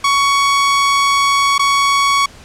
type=tone with dropouts; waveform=sawtooth; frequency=1118 Hz; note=C#6; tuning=14 cents sharp; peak=-7 dBFS; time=0.04-2.26 s; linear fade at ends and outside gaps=5 ms; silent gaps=1.581-1.593 s; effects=pink hiss -40 dBFS RMS until 2.44 s + low-pass 8000 Hz 12 dB/octave